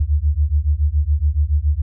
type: beating tone pair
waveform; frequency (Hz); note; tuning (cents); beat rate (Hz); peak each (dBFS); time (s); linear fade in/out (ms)
sine; 70.7 / 77.8; C#2 / D#2; +35 / 0; 7.1; -17; 0-1.82; 10
effects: none